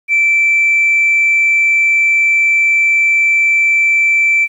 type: tone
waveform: sine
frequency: 2332 Hz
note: D7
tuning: 13 cents flat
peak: -7 dBFS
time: 0.08-4.48 s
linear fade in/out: 50 ms
effects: tanh soft clip ceiling -5 dBFS + 8-bit